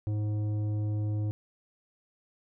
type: tone with tanh clipping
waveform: sine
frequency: 105.5 Hz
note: G#2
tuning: 28 cents sharp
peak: -29 dBFS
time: 0.07-1.31 s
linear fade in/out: 0 ms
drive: 10 dB
effects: none